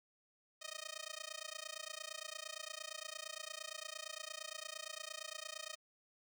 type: tone with amplitude modulation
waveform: 5% pulse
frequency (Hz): 622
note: D#5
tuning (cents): -1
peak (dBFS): -30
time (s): 0.61-5.76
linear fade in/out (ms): 20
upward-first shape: sine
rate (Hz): 28.7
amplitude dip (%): 100
effects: none